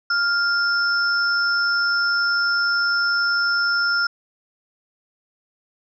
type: tone pair together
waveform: sine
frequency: 1402 / 5289 Hz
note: F6 / E8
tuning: +6 / +5 cents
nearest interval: octave + major seventh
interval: 2299 cents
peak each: -18 / -24 dBFS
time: 0.1-4.07 s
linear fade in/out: 5 ms
effects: none